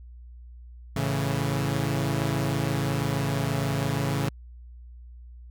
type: chord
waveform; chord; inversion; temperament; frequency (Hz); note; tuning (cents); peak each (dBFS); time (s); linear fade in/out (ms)
sawtooth; A major; none; equal; 110 / 138.59 / 164.81; A2 / C#3 / E3; 0 / 0 / 0; -26 / -23 / -27; 0.96-4.29; 5
effects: added 60 Hz sine -42 dBFS peak until 5.5 s